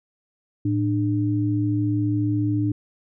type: tone pair together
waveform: sine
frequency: 110.71 / 299 Hz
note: A2 / D4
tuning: +11 / +31 cents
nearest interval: octave + perfect fourth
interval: 1720 cents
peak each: -22 dBFS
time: 0.65-2.72 s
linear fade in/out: 5 ms
effects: none